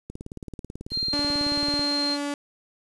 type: click train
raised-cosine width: 3 ms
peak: -23 dBFS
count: 32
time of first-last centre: 0.1-1.794 s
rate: 18.3 Hz
type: tone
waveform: sine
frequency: 4186 Hz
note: C8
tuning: in tune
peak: -24 dBFS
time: 0.9-2.18 s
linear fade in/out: 50 ms
type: tone with pitch glide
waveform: sawtooth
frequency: 289.2 to 287.2 Hz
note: D4 to D4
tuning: -27 to -39 cents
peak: -23 dBFS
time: 1.13-2.34 s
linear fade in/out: 2 ms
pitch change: -12 cents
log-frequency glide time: 1.63-2.16 s
effects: resampled to 24000 Hz + 8-bit